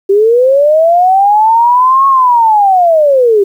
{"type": "linear two-way sweep", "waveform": "sine", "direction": "up then down", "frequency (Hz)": [385, 1100, 385], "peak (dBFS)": -4, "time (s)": [0.09, 3.44], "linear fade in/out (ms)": 10, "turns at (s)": 2.07, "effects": ["7-bit"]}